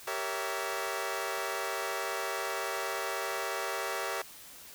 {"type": "chord", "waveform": "15% pulse", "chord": "G diminished seventh", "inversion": "none", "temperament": "equal with one note detuned", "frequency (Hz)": [392, 466.2, 562.8, 659.3], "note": ["G4", "Bb4", "Db5", "Fb5"], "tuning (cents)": [0, 0, 26, 0], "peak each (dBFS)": -32, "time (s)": [0.07, 4.22], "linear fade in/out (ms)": 5, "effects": ["white hiss -50 dBFS RMS until 4.74 s"]}